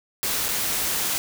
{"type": "noise with dropouts", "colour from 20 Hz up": "white", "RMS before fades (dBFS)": -25, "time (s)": [0.23, 1.18], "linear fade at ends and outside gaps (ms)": 0, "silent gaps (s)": [0.483, 0.488], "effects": []}